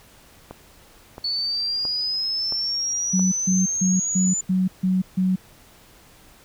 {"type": "click train", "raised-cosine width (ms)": 1, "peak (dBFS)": -21, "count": 5, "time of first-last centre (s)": [0.51, 3.195], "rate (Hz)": 1.49}
{"type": "exponential sweep", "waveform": "sine", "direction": "up", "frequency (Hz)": [4435, 7070], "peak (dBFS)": -22, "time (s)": [1.24, 4.41], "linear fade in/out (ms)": 5}
{"type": "tone bursts", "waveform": "sine", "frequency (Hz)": 186, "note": "F#3", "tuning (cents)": 9, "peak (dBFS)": -17, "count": 7, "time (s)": [3.13, 5.36], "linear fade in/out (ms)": 10, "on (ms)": 190, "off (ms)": 150}
{"effects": ["pink hiss -51 dBFS RMS until 6.44 s"]}